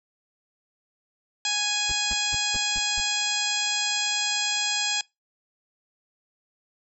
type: harmonic tone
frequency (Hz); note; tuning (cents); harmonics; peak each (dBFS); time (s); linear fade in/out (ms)
830.6; G#5; 0; 1 / 2 / 3 / 4 / 5 / 6 / 7 / 8 / 9; -35 / -34 / -31 / -29 / -32 / -31 / -40 / -35 / -31; 1.45-5.01; 2
type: noise bursts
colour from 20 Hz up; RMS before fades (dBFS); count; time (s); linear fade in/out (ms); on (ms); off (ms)
brown; -34; 6; 1.89-3.002; 2; 27; 190
effects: noise-tail reverb RT60 0.2 s tail -23 dB re dry